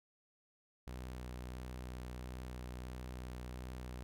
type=tone with vibrato; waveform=sawtooth; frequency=62.3 Hz; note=B1; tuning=16 cents sharp; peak=-40 dBFS; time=0.87-4.03 s; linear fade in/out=0 ms; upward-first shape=sine; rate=1.5 Hz; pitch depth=13 cents each way; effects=none